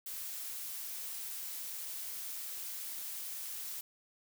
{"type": "noise", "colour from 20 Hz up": "blue", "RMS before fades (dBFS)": -42, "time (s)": [0.06, 3.81], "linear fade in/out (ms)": 5, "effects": []}